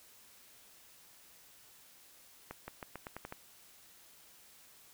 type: accelerating click train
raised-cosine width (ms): 0.5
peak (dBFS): -27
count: 8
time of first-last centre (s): 2.51-3.324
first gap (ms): 170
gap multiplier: 0.87
effects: white hiss -60 dBFS RMS until 4.93 s